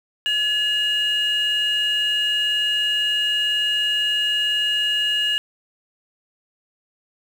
sine tone pair together, 1700 / 2859 Hz, G#6 / F7, +40 / +40 cents, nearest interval major sixth, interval 900 cents, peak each -24 / -17 dBFS, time 0.26-5.38 s, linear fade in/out 0 ms, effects tanh soft clip ceiling -15 dBFS + 7-bit

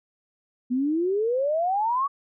sine exponential sweep, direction up, 241.4 to 1149 Hz, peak -21 dBFS, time 0.7-2.08 s, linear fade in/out 20 ms, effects none

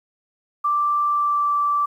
sine tone with pitch glide, 1174.7 to 1165.2 Hz, D6 to D6, 0 to -14 cents, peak -17 dBFS, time 0.64-1.86 s, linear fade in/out 10 ms, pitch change -14 cents, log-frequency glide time 1.06-1.54 s, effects 9-bit

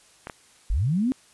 clicks, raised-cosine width 0.5 ms, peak -19 dBFS, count 2, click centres 0.271 / 0.298 s
sine linear sweep, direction up, 34.78 to 271.8 Hz, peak -20 dBFS, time 0.7-1.12 s, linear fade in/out 0 ms
effects white hiss -56 dBFS RMS until 1.33 s + resampled to 24000 Hz

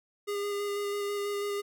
square tone with vibrato, 406.9 Hz, G#4, 35 cents flat, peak -31 dBFS, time 0.27-1.62 s, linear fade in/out 20 ms, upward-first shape square, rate 6.1 Hz, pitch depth 11 cents each way, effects none

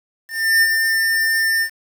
square tone with ADSR envelope, 1799 Hz, A6, 38 cents sharp, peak -11 dBFS, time 0.28-1.7 s, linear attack 340 ms, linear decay 42 ms, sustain -5 dB, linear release 84 ms, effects 7-bit

